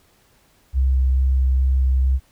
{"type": "tone with vibrato", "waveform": "sine", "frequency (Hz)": 65.41, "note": "C2", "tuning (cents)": 0, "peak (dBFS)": -14, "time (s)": [0.73, 2.2], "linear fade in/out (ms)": 50, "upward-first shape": "square", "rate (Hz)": 2.3, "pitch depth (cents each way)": 8, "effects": ["pink hiss -58 dBFS RMS until 2.31 s"]}